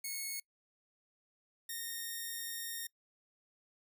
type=tone pair in turn; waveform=5% pulse; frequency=2194 / 1844.9 Hz; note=C#7 / A#6; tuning=-18 / -18 cents; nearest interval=minor third; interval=300 cents; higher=first; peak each=-28 / -29 dBFS; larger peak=first; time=0.04-0.4 / 1.69-2.87 s; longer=second; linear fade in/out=5 ms; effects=noise-tail reverb RT60 0.1 s tail -24 dB re dry